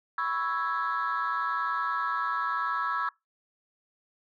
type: chord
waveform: sine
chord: C# minor seventh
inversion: third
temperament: equal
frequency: 987.8 / 1108.7 / 1318.5 / 1661.2 Hz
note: B5 / C#6 / E6 / G#6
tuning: 0 / 0 / 0 / 0 cents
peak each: -34 / -31 / -29 / -32 dBFS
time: 0.18-3.09 s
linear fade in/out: 2 ms
effects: noise-tail reverb RT60 0.2 s tail -24 dB re dry + tanh soft clip ceiling -21 dBFS